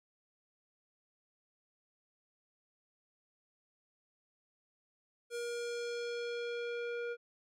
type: tone with low-pass filter sweep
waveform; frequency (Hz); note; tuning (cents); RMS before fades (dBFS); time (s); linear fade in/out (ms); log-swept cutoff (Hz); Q
square; 475; A#4; +33; -39; 5.3-7.17; 50; 10000 to 1900; 1.3
effects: none